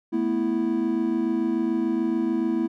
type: chord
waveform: triangle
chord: A suspended second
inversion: none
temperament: equal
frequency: 220 / 246.9 / 329.6 Hz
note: A3 / B3 / E4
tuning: 0 / 0 / 0 cents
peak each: -26 / -25 / -22 dBFS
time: 0.12-2.68 s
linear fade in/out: 20 ms
effects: none